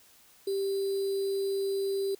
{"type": "tone with sample-and-hold", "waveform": "sine", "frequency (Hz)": 392, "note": "G4", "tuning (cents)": 0, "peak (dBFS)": -27, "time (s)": [0.47, 2.15], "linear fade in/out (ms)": 5, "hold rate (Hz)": 4410, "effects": ["white hiss -59 dBFS RMS until 2.19 s"]}